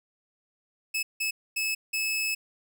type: tone bursts at uneven times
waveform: sawtooth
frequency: 2597 Hz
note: E7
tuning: 26 cents flat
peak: -23 dBFS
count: 4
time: 0.94-1.03 / 1.2-1.31 / 1.56-1.75 / 1.93-2.35 s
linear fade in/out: 10 ms
effects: none